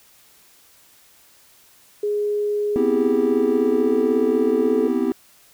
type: tone with pitch glide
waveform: sine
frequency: 415.2 to 431.3 Hz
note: G#4 to A4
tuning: 0 to -35 cents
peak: -19 dBFS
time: 2.03-4.88 s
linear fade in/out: 5 ms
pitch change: +65 cents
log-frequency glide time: 3.3-4.06 s
type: chord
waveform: triangle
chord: C major seventh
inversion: third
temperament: just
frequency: 245.3 / 261.6 / 327 / 392.4 Hz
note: B3 / C4 / E4 / G4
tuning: -12 / 0 / -14 / +2 cents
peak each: -22 dBFS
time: 2.76-5.12 s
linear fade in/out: 0 ms
effects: white hiss -53 dBFS RMS until 5.53 s